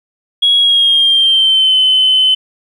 sine tone with pitch glide, 3322 to 3046 Hz, G#7 to F#7, 0 to +50 cents, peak -6 dBFS, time 0.42-2.35 s, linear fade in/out 10 ms, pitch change -150 cents, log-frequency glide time 0.57-1.76 s, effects tanh soft clip ceiling -2 dBFS + 8-bit

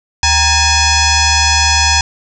sine tone with frequency modulation, 2508 Hz, D#7, 13 cents sharp, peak -8 dBFS, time 0.23-2.01 s, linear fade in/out 2 ms, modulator 861 Hz, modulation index 4.5, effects none

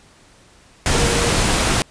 sine tone in noise, 471.5 Hz, A#4, 20 cents sharp, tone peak -24 dBFS, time 0.93-1.31 s, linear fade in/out 0 ms, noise pink, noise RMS -17 dBFS, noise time 0.86-1.82 s, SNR -10 dB, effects pink hiss -50 dBFS RMS until 1.9 s + resampled to 22050 Hz

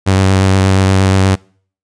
sawtooth tone with vibrato, 95.6 Hz, G2, 43 cents flat, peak -4 dBFS, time 0.06-1.36 s, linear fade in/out 20 ms, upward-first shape sine, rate 8.5 Hz, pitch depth 18 cents each way, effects noise-tail reverb RT60 0.5 s tail -26 dB re dry + resampled to 22050 Hz

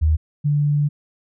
sine tone pair in turn, 78 / 146.4 Hz, D#2 / D3, +5 / -5 cents, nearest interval major seventh, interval 1090 cents, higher second, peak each -13 / -15 dBFS, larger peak first, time 0.01-0.17 / 0.44-0.89 s, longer second, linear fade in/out 20 ms, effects none

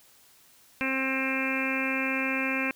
harmonic tone, 265.1 Hz, C4, 23 cents sharp, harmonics 1 / 2 / 3 / 4 / 5 / 6 / 7 / 8 / 9 / 10, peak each -31 / -36 / -43 / -38 / -42 / -35 / -39 / -37 / -31 / -34 dBFS, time 0.81-2.71 s, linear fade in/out 0 ms, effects white hiss -58 dBFS RMS until 2.75 s

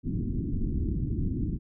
pink low-pass noise, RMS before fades -29 dBFS, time 0.03-1.59 s, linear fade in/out 50 ms, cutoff 330 Hz, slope 48 dB/octave, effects none

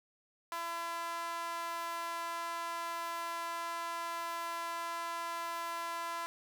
sawtooth tone with high-pass filter, 337.4 Hz, E4, 40 cents sharp, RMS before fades -39 dBFS, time 0.52-6.26 s, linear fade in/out 0 ms, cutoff 1000 Hz, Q 2.9, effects none

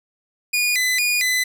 sawtooth tone with vibrato, 2217 Hz, C#7, in tune, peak -14 dBFS, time 0.53-1.44 s, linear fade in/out 10 ms, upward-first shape square, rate 2.2 Hz, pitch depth 170 cents each way, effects none

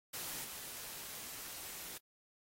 white noise with level steps, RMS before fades -43 / -47 dBFS, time 0.13-1.98 s, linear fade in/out 10 ms, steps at 0.44 s, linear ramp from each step 5 ms, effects AAC 48 kbps

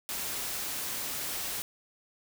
white noise, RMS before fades -35 dBFS, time 0.09-1.62 s, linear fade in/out 0 ms, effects none

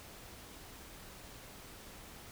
silence, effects pink hiss -52 dBFS RMS until 2.31 s

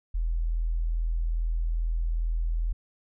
sine tone, 41.2 Hz, E1, in tune, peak -24 dBFS, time 0.14-2.73 s, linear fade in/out 10 ms, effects none

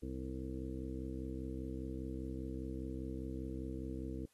harmonic tone, 65 Hz, C2, 11 cents flat, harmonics 1 / 2 / 3 / 4 / 5 / 7 / 8, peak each -44 / -48 / -50 / -46 / -46 / -50 / -59 dBFS, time 0.02-4.26 s, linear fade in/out 10 ms, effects white hiss -74 dBFS RMS until 4.33 s + AAC 32 kbps

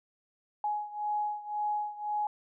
sine beating tone pair, 837 / 838.9 Hz, G#5 / G#5, +13 / +17 cents, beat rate 1.9 Hz, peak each -32 / -35 dBFS, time 0.64-2.27 s, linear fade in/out 2 ms, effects none

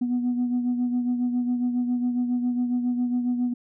sine beating tone pair, 244.9 / 252.2 Hz, B3 / B3, -14 / +36 cents, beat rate 7.3 Hz, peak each -21 / -30 dBFS, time 0.01-3.54 s, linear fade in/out 10 ms, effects tanh soft clip ceiling -18 dBFS

